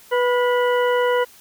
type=harmonic tone with a mistuned harmonic; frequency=492.1 Hz; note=B4; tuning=6 cents flat; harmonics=1 / 2 / 3 / 4 / 6; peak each=-17 / -23 / -27 / -29 / -33 dBFS; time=0.11-1.25 s; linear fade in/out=20 ms; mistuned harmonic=3; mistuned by=-41 cents; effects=white hiss -48 dBFS RMS until 1.4 s